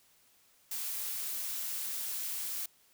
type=noise; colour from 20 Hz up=blue; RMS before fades=-37 dBFS; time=0.71-2.66 s; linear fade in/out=5 ms; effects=white hiss -66 dBFS RMS until 2.93 s

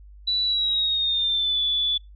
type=tone with pitch glide; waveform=sine; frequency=3951 to 3459 Hz; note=B7 to A7; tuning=0 to -30 cents; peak=-20 dBFS; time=0.27-1.98 s; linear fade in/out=10 ms; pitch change=-230 cents; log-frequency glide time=0.44-1.61 s; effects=noise-tail reverb RT60 0.2 s tail -24 dB re dry + added 50 Hz sine -43 dBFS peak until 2.15 s

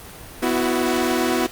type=chord; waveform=sawtooth; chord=B suspended fourth; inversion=none; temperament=equal with one note detuned; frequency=249.8 / 329.6 / 370 Hz; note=B3 / E4 / F#4; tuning=+20 / 0 / 0 cents; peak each=-19 dBFS; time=0.42-1.47 s; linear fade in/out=10 ms; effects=pink hiss -39 dBFS RMS until 1.51 s + Opus 32 kbps

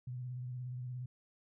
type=tone with vibrato; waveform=sine; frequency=125.1 Hz; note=B2; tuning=23 cents sharp; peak=-39 dBFS; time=0.07-1.06 s; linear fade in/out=5 ms; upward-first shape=triangle; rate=17 Hz; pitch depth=50 cents each way; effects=none

